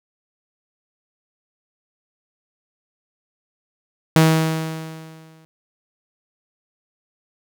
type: tone with exponential decay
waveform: sawtooth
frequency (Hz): 160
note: D#3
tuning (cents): +49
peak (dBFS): -5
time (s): 4.16-5.45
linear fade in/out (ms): 0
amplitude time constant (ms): 280
effects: none